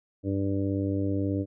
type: harmonic tone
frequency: 98.3 Hz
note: G2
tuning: 5 cents sharp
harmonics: 1 / 2 / 3 / 4 / 5 / 6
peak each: -29 / -36 / -28 / -38 / -36 / -40 dBFS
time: 0.23-1.46 s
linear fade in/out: 50 ms
effects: none